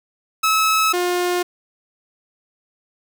sawtooth tone pair in turn, 1295 / 355.9 Hz, E6 / F4, -31 / +33 cents, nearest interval octave + minor seventh, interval 2236 cents, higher first, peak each -11 / -14 dBFS, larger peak first, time 0.43-0.93 / 0.93-1.43 s, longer neither, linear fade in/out 10 ms, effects none

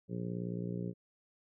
harmonic tone, 58.9 Hz, A#1, 19 cents sharp, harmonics 2 / 3 / 4 / 5 / 6 / 7 / 8 / 9, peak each -41 / -38 / -48 / -47 / -49 / -45 / -54 / -52 dBFS, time 0.08-0.94 s, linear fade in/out 50 ms, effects none

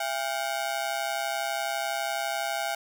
sawtooth ring-modulated tone, 740 Hz, F#5, in tune, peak -21 dBFS, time 0-2.75 s, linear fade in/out 5 ms, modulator 66 Hz, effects none

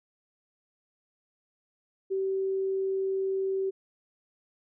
sine tone, 384.8 Hz, G4, 32 cents flat, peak -26 dBFS, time 2.1-3.71 s, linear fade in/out 20 ms, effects none

